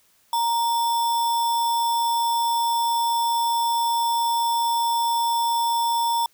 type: tone with sample-and-hold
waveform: sine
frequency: 932.3 Hz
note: A#5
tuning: in tune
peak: -19 dBFS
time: 0.33-6.26 s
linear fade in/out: 2 ms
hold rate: 4410 Hz
effects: white hiss -61 dBFS RMS until 6.33 s